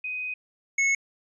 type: tone pair in turn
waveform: sine / square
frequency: 2504 / 2193 Hz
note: D#7 / C#7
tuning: +10 / -19 cents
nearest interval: major second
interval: 229 cents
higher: first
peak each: -29 / -21 dBFS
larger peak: second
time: 0.04-0.34 / 0.78-0.95 s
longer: first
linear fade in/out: 5 ms
effects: resampled to 22050 Hz